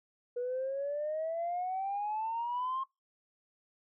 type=exponential sweep; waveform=sine; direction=up; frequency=482.7 to 1074 Hz; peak=-31 dBFS; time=0.36-2.84 s; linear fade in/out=10 ms; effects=noise-tail reverb RT60 0.2 s tail -21 dB re dry + tanh soft clip ceiling -28 dBFS